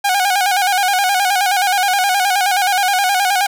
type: tone with vibrato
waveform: sawtooth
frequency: 770 Hz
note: G5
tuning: 31 cents flat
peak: -9 dBFS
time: 0.04-3.47 s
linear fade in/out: 10 ms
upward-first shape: square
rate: 9.5 Hz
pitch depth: 79 cents each way
effects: none